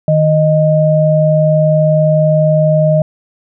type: tone pair together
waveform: sine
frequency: 155.3 / 620.4 Hz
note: D#3 / D#5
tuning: -3 / -5 cents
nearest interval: 2 octaves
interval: 2398 cents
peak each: -10 dBFS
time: 0.08-3.02 s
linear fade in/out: 2 ms
effects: none